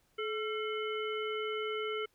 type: harmonic tone with a mistuned harmonic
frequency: 430 Hz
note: A4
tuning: 40 cents flat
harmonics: 1 / 3 / 5 / 7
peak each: -35 / -40 / -42 / -43 dBFS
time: 0.18-2.06 s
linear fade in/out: 10 ms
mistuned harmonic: 3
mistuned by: +82 cents
effects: pink hiss -72 dBFS RMS until 2.14 s